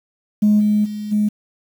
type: tone with level steps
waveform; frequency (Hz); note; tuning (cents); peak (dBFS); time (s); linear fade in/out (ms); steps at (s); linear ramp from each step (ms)
sine; 210; G#3; +19; -9 / -12 / -24 / -13; 0.42-1.29; 10; 0.59 / 0.84 / 1.11; 20
effects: tanh soft clip ceiling -7 dBFS + 7-bit